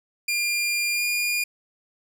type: tone with pitch glide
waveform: sawtooth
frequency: 2400 to 2424 Hz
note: D7 to D#7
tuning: +37 to -46 cents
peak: -19 dBFS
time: 0.28-1.44 s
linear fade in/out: 5 ms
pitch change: +17 cents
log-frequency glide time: 0.94-1.02 s
effects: none